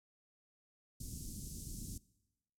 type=band-stop noise; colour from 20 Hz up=pink; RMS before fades=-45 dBFS; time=1-1.98 s; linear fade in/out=5 ms; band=260 to 5900 Hz; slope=24 dB/octave; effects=noise-tail reverb RT60 1.0 s tail -22 dB re dry + low-pass 12000 Hz 12 dB/octave